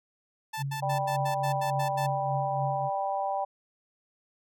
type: tone bursts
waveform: sawtooth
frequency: 880 Hz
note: A5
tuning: in tune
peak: -29 dBFS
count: 9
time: 0.53-2.067 s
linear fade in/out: 10 ms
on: 97 ms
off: 83 ms
type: tone with tremolo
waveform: sine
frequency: 138.59 Hz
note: C#3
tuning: in tune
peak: -28 dBFS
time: 0.57-2.9 s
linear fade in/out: 50 ms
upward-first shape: triangle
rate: 3.5 Hz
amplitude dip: 70%
type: chord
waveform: sine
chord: G major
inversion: second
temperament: just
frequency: 588 / 784 / 980 Hz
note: D5 / G5 / B5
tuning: +2 / 0 / -14 cents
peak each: -33 / -29 / -35 dBFS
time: 0.82-3.45 s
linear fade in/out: 10 ms
effects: none